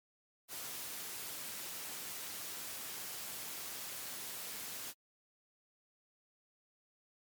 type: noise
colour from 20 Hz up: white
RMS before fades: -44 dBFS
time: 0.48-4.94 s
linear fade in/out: 50 ms
effects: high-pass 100 Hz 12 dB/octave + MP3 96 kbps